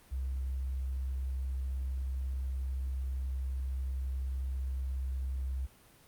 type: tone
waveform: sine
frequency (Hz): 65.6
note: C2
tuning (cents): +5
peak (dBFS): -32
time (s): 0.11-5.67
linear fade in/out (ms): 20
effects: pink hiss -60 dBFS RMS until 6.07 s + Opus 32 kbps